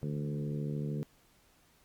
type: harmonic tone with a mistuned harmonic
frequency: 73.42 Hz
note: D2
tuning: in tune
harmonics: 2 / 3 / 4 / 5 / 6 / 7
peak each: -34 / -40 / -45 / -46 / -45 / -51 dBFS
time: 0.03-1.03 s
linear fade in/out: 0 ms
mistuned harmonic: 2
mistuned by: +17 cents
effects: pink hiss -66 dBFS RMS until 1.84 s + Opus 48 kbps